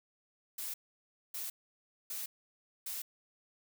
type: noise bursts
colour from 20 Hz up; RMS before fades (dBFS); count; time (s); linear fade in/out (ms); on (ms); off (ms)
blue; -40; 4; 0.58-3.02; 5; 160; 600
effects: none